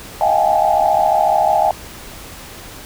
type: tone cluster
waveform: sine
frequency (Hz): 631 / 699 / 774 / 808 / 854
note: D#5 / F5 / G5 / G#5 / G#5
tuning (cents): +24 / +1 / -22 / -48 / +48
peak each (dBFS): -18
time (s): 0.21-1.71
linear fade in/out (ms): 2
effects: pink hiss -35 dBFS RMS until 2.85 s